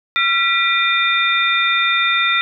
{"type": "tone cluster", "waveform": "sine", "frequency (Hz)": [1364, 1963, 2399, 3617], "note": ["F6", "B6", "D7", "A7"], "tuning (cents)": [-41, -11, 36, 47], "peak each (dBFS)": -19, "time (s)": [0.16, 2.41], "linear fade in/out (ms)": 0, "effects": []}